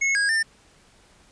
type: tone with pitch steps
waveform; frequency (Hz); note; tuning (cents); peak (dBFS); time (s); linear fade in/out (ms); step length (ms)
square; 2183 / 1639 / 1797; C#7 / G#6 / A6; -27 / -23 / +36; -20; 0.01-0.43; 10; 140
effects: pink hiss -56 dBFS RMS until 1.31 s + resampled to 22050 Hz